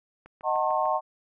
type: click train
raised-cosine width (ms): 0.5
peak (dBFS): -33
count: 5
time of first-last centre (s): 0.26-0.856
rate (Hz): 6.71
type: chord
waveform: sine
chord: D# diminished seventh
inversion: none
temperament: just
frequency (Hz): 622.3 / 746.7 / 896 / 1075.3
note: D#5 / F#5 / A5 / C6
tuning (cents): 0 / +16 / +31 / +47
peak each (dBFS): -28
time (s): 0.43-1.01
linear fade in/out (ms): 50
effects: none